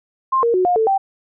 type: tone with pitch steps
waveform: sine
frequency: 1056 / 467.5 / 367.8 / 713 / 443.3 / 779 Hz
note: C6 / A#4 / F#4 / F5 / A4 / G5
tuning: +16 / +5 / -10 / +36 / +13 / -11 cents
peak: -13 dBFS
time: 0.32-0.98 s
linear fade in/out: 10 ms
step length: 110 ms
effects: none